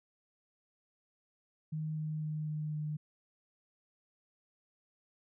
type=tone with pitch steps; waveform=sine; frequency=155.56 / 154.57 / 153.6 / 152.62 / 151.66 Hz; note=D#3 / D#3 / D#3 / D#3 / D#3; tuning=0 / -11 / -22 / -33 / -44 cents; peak=-34 dBFS; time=1.72-2.97 s; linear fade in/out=10 ms; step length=250 ms; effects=none